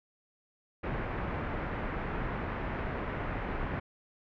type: low-pass noise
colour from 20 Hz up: pink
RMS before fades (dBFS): -35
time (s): 0.83-3.8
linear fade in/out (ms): 10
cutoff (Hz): 2100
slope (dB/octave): 24
effects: none